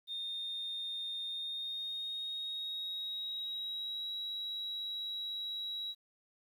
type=tone with pitch glide; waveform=sine; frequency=3657 to 3874 Hz; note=A#7 to B7; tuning=-34 to -34 cents; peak=-36 dBFS; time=0.07-5.95 s; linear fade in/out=50 ms; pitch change=+100 cents; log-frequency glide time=1.25-4.12 s; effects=tanh soft clip ceiling -32 dBFS + 11-bit